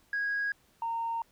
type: tone pair in turn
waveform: sine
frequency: 1648 / 919.6 Hz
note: G#6 / A#5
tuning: -14 / -24 cents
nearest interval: minor seventh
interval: 1010 cents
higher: first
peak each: -27 / -29 dBFS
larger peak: first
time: 0.13-0.52 / 0.82-1.22 s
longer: second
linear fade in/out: 2 ms
effects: tanh soft clip ceiling -25 dBFS + pink hiss -66 dBFS RMS until 1.31 s